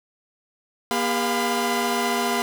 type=tone cluster; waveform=sawtooth; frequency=238.6 / 403 / 701 / 1006 Hz; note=A#3 / G4 / F5 / B5; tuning=+41 / +48 / +6 / +32 cents; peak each=-23 dBFS; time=0.91-2.42 s; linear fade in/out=0 ms; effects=none